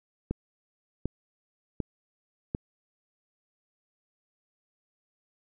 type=click train; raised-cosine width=3 ms; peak=-16 dBFS; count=4; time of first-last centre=0.31-2.549 s; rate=1.34 Hz; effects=none